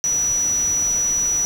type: tone in noise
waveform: sine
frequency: 5880 Hz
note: F#8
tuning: 12 cents flat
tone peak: -17 dBFS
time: 0.04-1.45 s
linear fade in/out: 0 ms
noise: pink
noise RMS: -34 dBFS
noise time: 0.04-1.45 s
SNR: +14 dB
effects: none